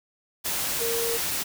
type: tone in noise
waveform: sine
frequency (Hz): 464.1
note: A#4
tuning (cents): -8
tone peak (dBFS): -27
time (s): 0.8-1.18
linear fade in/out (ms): 20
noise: white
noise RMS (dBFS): -28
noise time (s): 0.44-1.44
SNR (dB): -2
effects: none